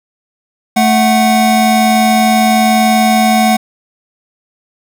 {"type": "tone pair together", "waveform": "square", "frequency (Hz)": [219.6, 740], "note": ["A3", "F#5"], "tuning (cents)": [-3, 0], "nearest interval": "octave + major sixth", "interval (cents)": 2103, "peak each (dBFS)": -11, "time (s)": [0.76, 3.57], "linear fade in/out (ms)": 10, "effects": []}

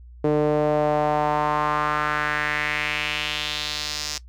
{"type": "tone with band-pass filter sweep", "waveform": "sawtooth", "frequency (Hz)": 150, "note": "D3", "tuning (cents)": 37, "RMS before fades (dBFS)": -23, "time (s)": [0.24, 4.18], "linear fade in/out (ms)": 5, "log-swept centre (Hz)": [420, 5500], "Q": 2.7, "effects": ["noise-tail reverb RT60 0.1 s tail -17 dB re dry", "added 60 Hz sine -41 dBFS peak until 4.28 s"]}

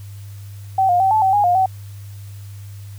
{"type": "tone with pitch steps", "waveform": "sine", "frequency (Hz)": [767, 710, 769, 869, 766, 823, 710, 759], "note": ["G5", "F5", "G5", "A5", "G5", "G#5", "F5", "F#5"], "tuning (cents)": [-38, 28, -33, -22, -40, -16, 28, 44], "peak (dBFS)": -12, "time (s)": [0.78, 1.66], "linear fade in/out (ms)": 5, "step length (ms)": 110, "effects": ["added 100 Hz sine -32 dBFS peak until 2.98 s", "white hiss -49 dBFS RMS until 2.98 s"]}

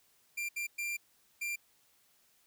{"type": "tone bursts at uneven times", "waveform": "45% pulse", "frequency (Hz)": 2377, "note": "D7", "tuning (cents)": 20, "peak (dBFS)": -34, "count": 4, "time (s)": [[0.37, 0.49], [0.56, 0.67], [0.78, 0.97], [1.41, 1.56]], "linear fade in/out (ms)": 10, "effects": ["white hiss -69 dBFS RMS until 2.46 s"]}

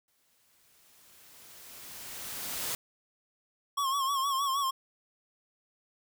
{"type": "noise with exponential growth", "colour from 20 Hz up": "white", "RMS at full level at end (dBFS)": -33, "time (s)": [0.08, 2.75], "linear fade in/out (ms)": 1, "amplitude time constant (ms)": 580}
{"type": "tone with vibrato", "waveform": "square", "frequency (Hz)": 1095, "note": "C#6", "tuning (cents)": -22, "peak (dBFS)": -28, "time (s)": [3.77, 4.71], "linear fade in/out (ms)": 10, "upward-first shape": "sine", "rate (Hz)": 6.4, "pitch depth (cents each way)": 71}
{"effects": []}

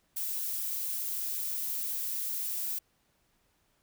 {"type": "noise", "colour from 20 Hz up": "violet", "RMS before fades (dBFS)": -34, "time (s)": [0.16, 2.79], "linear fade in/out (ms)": 10, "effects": ["pink hiss -72 dBFS RMS until 3.82 s"]}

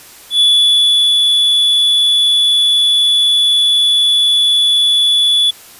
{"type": "tone with ADSR envelope", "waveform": "triangle", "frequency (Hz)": 3436, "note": "A7", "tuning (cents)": -42, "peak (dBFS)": -5, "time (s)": [0.3, 5.51], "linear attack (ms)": 99, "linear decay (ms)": 750, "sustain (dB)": -2, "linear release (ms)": 11, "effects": ["white hiss -38 dBFS RMS until 5.79 s", "resampled to 32000 Hz"]}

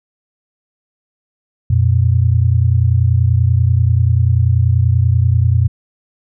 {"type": "tone pair together", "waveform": "sine", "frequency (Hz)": [89, 119.32], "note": ["F2", "A#2"], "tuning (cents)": [33, 41], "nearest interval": "perfect fourth", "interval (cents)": 508, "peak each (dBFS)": -12, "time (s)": [1.7, 5.68], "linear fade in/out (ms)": 5, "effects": []}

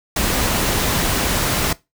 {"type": "noise", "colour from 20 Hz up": "pink", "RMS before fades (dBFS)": -19, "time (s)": [0.16, 1.73], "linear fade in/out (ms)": 5, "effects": ["noise-tail reverb RT60 0.2 s tail -19 dB re dry"]}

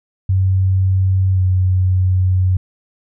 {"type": "tone with pitch glide", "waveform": "sine", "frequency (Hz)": [94.6, 92.55], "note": ["F#2", "F#2"], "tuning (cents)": [39, 1], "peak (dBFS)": -11, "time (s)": [0.29, 2.57], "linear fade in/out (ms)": 5, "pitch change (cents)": -38, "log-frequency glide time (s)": [1.33, 1.4], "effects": []}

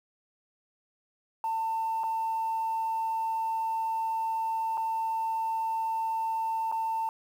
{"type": "tone with dropouts", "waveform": "sine", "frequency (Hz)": 896, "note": "A5", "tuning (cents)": 31, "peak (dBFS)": -26, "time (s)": [1.44, 7.09], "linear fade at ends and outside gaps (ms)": 1, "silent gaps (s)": [[2.035, 2.039], [4.773, 4.777], [6.716, 6.723]], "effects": ["tanh soft clip ceiling -24 dBFS", "9-bit"]}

